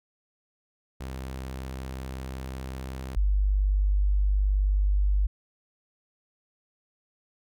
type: tone pair in turn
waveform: sawtooth / sine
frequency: 65.41 / 49.47 Hz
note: C2 / G1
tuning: 0 / +17 cents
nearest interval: perfect fourth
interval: 483 cents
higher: first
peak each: -30 / -20 dBFS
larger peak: second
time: 1-3.16 / 3.16-5.27 s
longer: first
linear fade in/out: 10 ms
effects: none